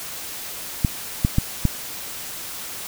clicks, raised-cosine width 5 ms, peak -4 dBFS, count 4, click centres 0.848 / 1.249 / 1.384 / 1.653 s, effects white hiss -33 dBFS RMS until 2.87 s

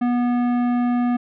sine tone with tanh clipping, 243.5 Hz, B3, 24 cents flat, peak -19 dBFS, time 0.01-1.17 s, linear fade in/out 10 ms, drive 14 dB, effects none

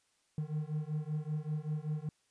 triangle beating tone pair, 150 / 155.2 Hz, D3 / D#3, +37 / -4 cents, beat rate 5.2 Hz, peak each -35 / -35 dBFS, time 0.38-2.09 s, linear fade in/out 2 ms, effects white hiss -74 dBFS RMS until 2.3 s + resampled to 22050 Hz

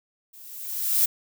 violet noise with level ramp, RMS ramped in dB -48 to -18 dBFS, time 0.33-1.06 s, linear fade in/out 10 ms, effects none

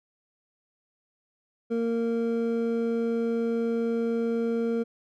triangle tone pair together, 230.9 / 462.1 Hz, A#3 / A#4, -16 / -15 cents, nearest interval octave, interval 1201 cents, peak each -25 dBFS, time 1.7-4.84 s, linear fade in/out 20 ms, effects none

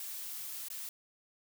blue noise with dropouts, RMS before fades -42 dBFS, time 0-0.89 s, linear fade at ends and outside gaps 2 ms, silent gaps 0.685-0.701 s, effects none

